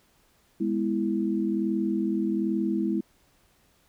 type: chord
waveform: sine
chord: E major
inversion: first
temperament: just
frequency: 206 / 247.2 / 329.6 Hz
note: G#3 / B3 / E4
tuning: -14 / +2 / 0 cents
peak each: -27 / -31 / -27 dBFS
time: 0.6-3.01 s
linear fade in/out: 10 ms
effects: pink hiss -64 dBFS RMS until 3.88 s